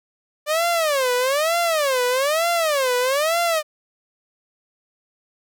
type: tone with vibrato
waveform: sawtooth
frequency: 583 Hz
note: D5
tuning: 13 cents flat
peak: -14 dBFS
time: 0.46-3.63 s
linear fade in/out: 50 ms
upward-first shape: sine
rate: 1.1 Hz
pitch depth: 290 cents each way
effects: none